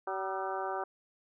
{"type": "harmonic tone with a mistuned harmonic", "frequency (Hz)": 190.9, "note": "G3", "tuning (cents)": -46, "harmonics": [2, 3, 4, 5, 6, 7, 8], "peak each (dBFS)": [-39, -41, -37, -41, -41, -44, -45], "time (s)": [0.07, 0.84], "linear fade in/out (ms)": 5, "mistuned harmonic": 6, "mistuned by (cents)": 76, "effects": []}